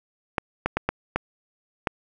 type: clicks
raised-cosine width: 0.5 ms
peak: -7 dBFS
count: 6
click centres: 0.382 / 0.66 / 0.77 / 0.89 / 1.16 / 1.872 s
effects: none